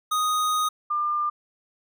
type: tone pair in turn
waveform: square / sine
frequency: 1244.5 / 1198.6 Hz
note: D#6 / D6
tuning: 0 / +35 cents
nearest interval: minor second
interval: 65 cents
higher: first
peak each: -22 dBFS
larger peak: neither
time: 0.11-0.69 / 0.9-1.3 s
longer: first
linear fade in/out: 10 ms
effects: none